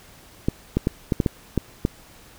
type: clicks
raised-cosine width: 3 ms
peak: -6 dBFS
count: 8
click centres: 0.485 / 0.77 / 0.871 / 1.122 / 1.202 / 1.262 / 1.577 / 1.851 s
effects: pink hiss -49 dBFS RMS until 2.38 s